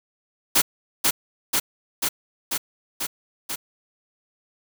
white noise with echo, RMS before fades -17 dBFS, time 0.55-0.62 s, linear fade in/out 10 ms, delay 490 ms, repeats 6, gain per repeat -2 dB, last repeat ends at 3.56 s, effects none

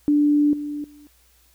sine tone with level steps, 293.7 Hz, D4, in tune, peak -14 / -26 / -44 dBFS, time 0.08-1.07 s, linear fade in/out 0 ms, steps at 0.53 / 0.84 s, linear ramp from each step 2 ms, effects added 60 Hz sine -59 dBFS peak until 1.54 s + white hiss -59 dBFS RMS until 1.54 s

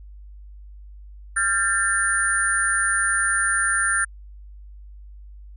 sine tone cluster, 1381 / 1590 / 1781 / 9210 Hz, F6 / G6 / A6 / D9, -20 / +24 / +21 / -35 cents, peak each -24 dBFS, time 1.36-4.05 s, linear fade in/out 10 ms, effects added 50 Hz sine -39 dBFS peak until 5.56 s

